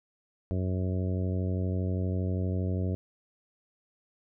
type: harmonic tone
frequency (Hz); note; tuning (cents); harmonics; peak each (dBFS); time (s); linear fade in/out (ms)
92.5; F#2; 0; 1 / 2 / 3 / 4 / 5 / 6 / 7; -28 / -34 / -38 / -40 / -42 / -44 / -45; 0.51-2.95; 0
effects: none